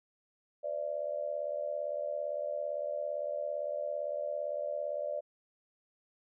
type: tone with amplitude modulation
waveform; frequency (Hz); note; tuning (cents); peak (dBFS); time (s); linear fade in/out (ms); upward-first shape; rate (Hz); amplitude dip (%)
sine; 587.3; D5; 0; -29; 0.63-5.21; 20; sine; 77.7; 85
effects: none